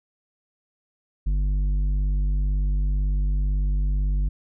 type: tone with tanh clipping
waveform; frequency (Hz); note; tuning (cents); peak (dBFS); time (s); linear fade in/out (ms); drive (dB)
sine; 49; G1; 0; -21; 1.26-4.29; 10; 8
effects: none